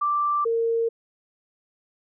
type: tone pair in turn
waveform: sine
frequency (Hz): 1174.7 / 459.2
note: D6 / A#4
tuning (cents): 0 / -26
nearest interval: octave + major third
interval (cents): 1626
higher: first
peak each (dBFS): -20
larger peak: neither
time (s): 0.01-0.45 / 0.45-0.89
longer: neither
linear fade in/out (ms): 10
effects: none